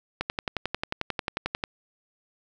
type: click train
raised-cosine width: 0.3 ms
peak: -11 dBFS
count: 17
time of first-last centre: 0.21-1.639 s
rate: 11.2 Hz
effects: none